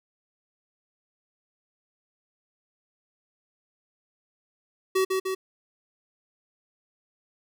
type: tone with echo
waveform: square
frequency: 378.7 Hz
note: F#4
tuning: 40 cents sharp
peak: -21 dBFS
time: 4.95-5.05 s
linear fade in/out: 10 ms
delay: 150 ms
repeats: 2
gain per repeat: -3 dB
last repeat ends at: 5.35 s
effects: none